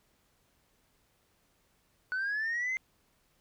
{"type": "linear sweep", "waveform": "sine", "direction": "up", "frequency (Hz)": [1478, 2093], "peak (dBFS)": -28, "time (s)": [2.12, 2.77], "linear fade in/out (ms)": 0, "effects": ["tanh soft clip ceiling -28 dBFS", "pink hiss -71 dBFS RMS until 3.4 s"]}